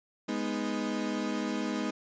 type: chord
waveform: 35% pulse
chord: G# minor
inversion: none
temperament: equal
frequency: 207.7 / 246.9 / 311.1 Hz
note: G#3 / B3 / D#4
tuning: 0 / 0 / 0 cents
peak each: -33 dBFS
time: 0.28-1.91 s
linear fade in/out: 10 ms
effects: resampled to 16000 Hz